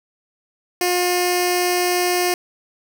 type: tone with notch filter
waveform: 10% pulse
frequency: 357.3 Hz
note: F4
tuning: 40 cents sharp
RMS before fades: -19 dBFS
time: 0.81-2.34 s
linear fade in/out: 2 ms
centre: 1300 Hz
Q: 0.85
effects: none